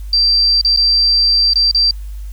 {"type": "tone with dropouts", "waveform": "sine", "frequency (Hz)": 4699, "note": "D8", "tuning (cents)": 0, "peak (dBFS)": -9, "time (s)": [0.13, 1.91], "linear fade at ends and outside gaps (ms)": 2, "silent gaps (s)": [[0.613, 0.648], [0.763, 0.772], [1.535, 1.557], [1.713, 1.747]], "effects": ["added 50 Hz sine -24 dBFS peak until 2.32 s", "white hiss -49 dBFS RMS until 2.32 s"]}